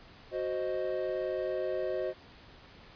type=chord; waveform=triangle; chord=C diminished; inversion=second; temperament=equal; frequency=370 / 523.3 / 622.3 Hz; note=Gb4 / C5 / Eb5; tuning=0 / 0 / 0 cents; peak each=-33 dBFS; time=0.31-2.14 s; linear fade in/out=50 ms; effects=pink hiss -54 dBFS RMS until 2.95 s + resampled to 11025 Hz